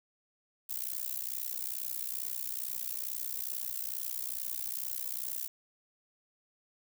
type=noise with amplitude modulation; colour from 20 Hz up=violet; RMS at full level=-33 dBFS; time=0.69-5.48 s; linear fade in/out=10 ms; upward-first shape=sine; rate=62.3 Hz; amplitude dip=100%; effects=none